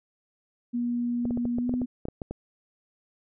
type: tone with pitch glide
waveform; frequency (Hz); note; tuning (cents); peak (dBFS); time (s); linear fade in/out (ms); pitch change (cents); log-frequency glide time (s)
sine; 240.3 to 248.5; B3 to B3; -47 to +11; -25; 0.73-1.86; 20; +58; 1.57-1.71
type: clicks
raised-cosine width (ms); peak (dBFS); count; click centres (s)
2; -20; 12; 1.254 / 1.308 / 1.374 / 1.454 / 1.585 / 1.694 / 1.739 / 1.817 / 2.054 / 2.085 / 2.218 / 2.31
effects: none